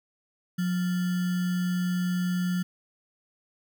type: tone with sample-and-hold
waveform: sine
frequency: 180 Hz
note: F#3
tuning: 47 cents flat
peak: -24 dBFS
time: 0.58-2.63 s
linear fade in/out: 10 ms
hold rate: 1575 Hz
effects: none